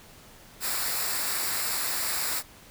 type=noise with comb filter; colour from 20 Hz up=white; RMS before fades=-29 dBFS; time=0.6-2.43 s; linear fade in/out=50 ms; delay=0.32 ms; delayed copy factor=-0.6; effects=pink hiss -51 dBFS RMS until 2.7 s